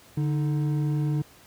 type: tone pair together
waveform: triangle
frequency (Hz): 146.82 / 311.1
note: D3 / D#4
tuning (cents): 0 / 0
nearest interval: octave + minor second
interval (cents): 1300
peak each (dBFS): -21 / -30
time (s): 0.17-1.22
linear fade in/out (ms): 5
effects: pink hiss -53 dBFS RMS until 1.46 s + high-pass 60 Hz 12 dB/octave